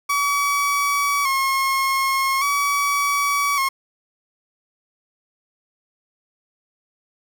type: tone with vibrato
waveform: 30% pulse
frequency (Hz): 1108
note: C#6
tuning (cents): -1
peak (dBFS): -15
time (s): 0.09-3.69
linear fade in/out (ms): 10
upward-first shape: square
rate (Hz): 0.43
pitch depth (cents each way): 47
effects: 7-bit